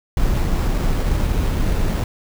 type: noise with sample-and-hold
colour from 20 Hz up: brown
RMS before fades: -18 dBFS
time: 0.17-2.04 s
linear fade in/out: 2 ms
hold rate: 6300 Hz
effects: none